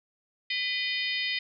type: harmonic tone with a mistuned harmonic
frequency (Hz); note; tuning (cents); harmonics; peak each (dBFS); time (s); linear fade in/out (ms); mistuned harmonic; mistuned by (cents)
612; D#5; -29; 3 / 4 / 5 / 6 / 7 / 8; -32 / -34 / -34 / -35 / -39 / -38; 0.5-1.39; 5; 3; +150
effects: none